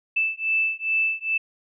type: beating tone pair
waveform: sine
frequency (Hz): 2637 / 2639.4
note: E7 / E7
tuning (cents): 0 / +2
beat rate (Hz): 2.4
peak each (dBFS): -24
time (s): 0.16-1.38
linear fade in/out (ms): 10
effects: none